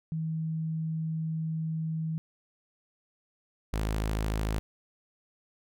sine / sawtooth tone pair in turn, 160 / 53.39 Hz, D#3 / G#1, +49 / +49 cents, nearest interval octave + perfect fifth, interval 1900 cents, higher first, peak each -29 / -24 dBFS, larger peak second, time 0.12-2.18 / 3.73-4.59 s, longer first, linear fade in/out 0 ms, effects none

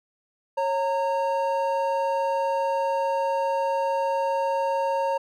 triangle tone pair together, 547 / 919.9 Hz, C#5 / A#5, -23 / -23 cents, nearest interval major sixth, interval 900 cents, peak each -23 dBFS, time 0.57-5.18 s, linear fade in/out 10 ms, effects none

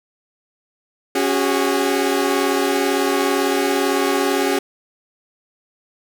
sawtooth chord, C# suspended fourth, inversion none, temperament equal with one note detuned, 277.2 / 370 / 407.9 Hz, C#4 / F#4 / G#4, 0 / 0 / -31 cents, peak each -17 dBFS, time 1.15-4.59 s, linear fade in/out 5 ms, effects none

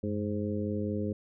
harmonic tone with a mistuned harmonic, 104.6 Hz, G#2, 13 cents sharp, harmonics 1 / 2 / 3 / 4 / 5, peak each -35 / -33 / -37 / -37 / -39 dBFS, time 0.03-1.13 s, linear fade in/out 5 ms, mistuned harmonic 1, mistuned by -130 cents, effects none

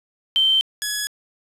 sine / 10% pulse tone pair in turn, 3113 / 1684.7 Hz, G7 / G#6, -13 / +24 cents, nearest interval major seventh, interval 1063 cents, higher first, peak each -14 dBFS, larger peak neither, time 0.36-0.61 / 0.82-1.07 s, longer neither, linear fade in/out 0 ms, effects resampled to 32000 Hz + 7-bit

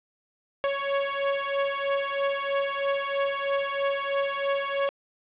sawtooth beating tone pair, 554.4 / 557.5 Hz, C#5 / C#5, 0 / +10 cents, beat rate 3.1 Hz, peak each -24 dBFS, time 0.64-4.89 s, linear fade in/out 0 ms, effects resampled to 8000 Hz + 8-bit

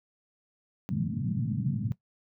pink band-pass noise, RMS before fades -30 dBFS, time 0.89-1.92 s, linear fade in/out 0 ms, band 110 to 220 Hz, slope 48 dB/octave, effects noise-tail reverb RT60 0.1 s tail -17 dB re dry

